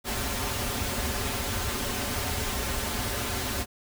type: noise with comb filter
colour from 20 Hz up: pink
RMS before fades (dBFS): -30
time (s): 0.04-3.66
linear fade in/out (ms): 50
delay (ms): 6.2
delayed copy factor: -0.8
effects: none